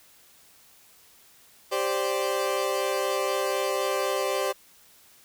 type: chord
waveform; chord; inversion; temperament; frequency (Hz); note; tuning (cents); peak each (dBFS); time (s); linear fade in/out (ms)
30% pulse; G suspended fourth; none; equal; 392 / 523.3 / 587.3; G4 / C5 / D5; 0 / 0 / 0; -27 / -26 / -27; 1.71-4.53; 20
effects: white hiss -56 dBFS RMS until 5.24 s